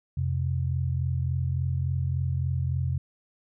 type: tone pair together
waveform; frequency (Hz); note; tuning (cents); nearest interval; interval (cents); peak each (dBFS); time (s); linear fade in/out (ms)
sine; 87.31 / 130.82; F2 / C3; 0 / 0; perfect fifth; 700; -27; 0.17-2.98; 5
effects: none